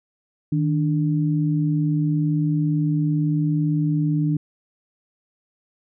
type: tone pair together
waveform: sine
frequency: 155.87 / 293.7 Hz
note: D#3 / D4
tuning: +3 / 0 cents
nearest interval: major seventh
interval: 1097 cents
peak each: -19 / -23 dBFS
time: 0.52-4.37 s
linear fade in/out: 5 ms
effects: none